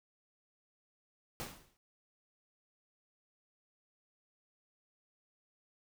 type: noise with exponential decay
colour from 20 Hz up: pink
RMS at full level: -39 dBFS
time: 1.4-1.77 s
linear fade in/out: 0 ms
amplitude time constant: 80 ms
effects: none